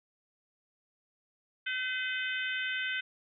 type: harmonic tone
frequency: 510 Hz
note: C5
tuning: 44 cents flat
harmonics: 3 / 4 / 5 / 6 / 7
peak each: -34 / -38 / -39 / -39 / -44 dBFS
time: 1.66-3.01 s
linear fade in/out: 10 ms
effects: none